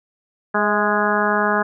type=harmonic tone with a mistuned harmonic; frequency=207.7 Hz; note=G#3; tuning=in tune; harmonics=1 / 2 / 3 / 4 / 5 / 6 / 7 / 8; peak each=-24 / -24 / -24 / -24 / -24 / -24 / -24 / -24 dBFS; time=0.54-1.63 s; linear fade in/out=10 ms; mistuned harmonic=3; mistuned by=+36 cents; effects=none